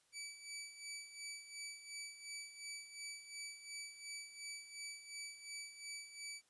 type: tone with tremolo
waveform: 15% pulse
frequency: 2300 Hz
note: D7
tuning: 37 cents flat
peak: -38 dBFS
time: 0.12-6.42 s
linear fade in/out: 50 ms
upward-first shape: sine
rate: 2.8 Hz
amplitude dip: 70%
effects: white hiss -75 dBFS RMS until 6.49 s + resampled to 24000 Hz